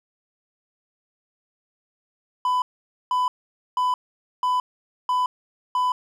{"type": "tone bursts", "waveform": "triangle", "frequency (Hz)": 1000, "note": "B5", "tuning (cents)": 21, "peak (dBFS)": -17, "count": 6, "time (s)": [2.45, 5.92], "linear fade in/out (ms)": 2, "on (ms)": 170, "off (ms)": 490, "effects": []}